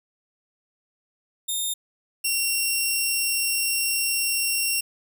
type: tone pair in turn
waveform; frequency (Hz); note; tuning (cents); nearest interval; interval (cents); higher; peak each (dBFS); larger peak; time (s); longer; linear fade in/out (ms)
10% pulse; 3650 / 2739; A#7 / F7; -37 / -34; perfect fourth; 497; first; -17 / -13; second; 1.48-1.74 / 2.24-4.81; second; 10
effects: none